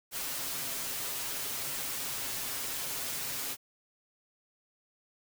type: noise with comb filter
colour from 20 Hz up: white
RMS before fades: -36 dBFS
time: 0.11-3.57 s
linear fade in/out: 50 ms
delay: 7.4 ms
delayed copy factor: +0.6
effects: none